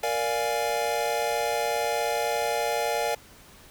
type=chord; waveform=square; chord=Bb dominant seventh; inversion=none; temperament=equal; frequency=466.2 / 587.3 / 698.5 / 830.6 Hz; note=Bb4 / D5 / F5 / Ab5; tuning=0 / 0 / 0 / 0 cents; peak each=-31 dBFS; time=0.03-3.15 s; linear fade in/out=5 ms; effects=pink hiss -51 dBFS RMS until 3.7 s